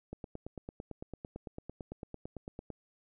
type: click train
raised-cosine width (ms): 2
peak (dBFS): -28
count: 24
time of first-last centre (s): 0.13-2.703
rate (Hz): 8.94
effects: none